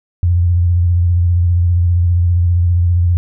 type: tone with vibrato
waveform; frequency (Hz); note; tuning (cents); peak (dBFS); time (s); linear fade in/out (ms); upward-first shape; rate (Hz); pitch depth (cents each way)
sine; 87.31; F2; 0; -9; 0.23-3.17; 0; sine; 15; 46
effects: none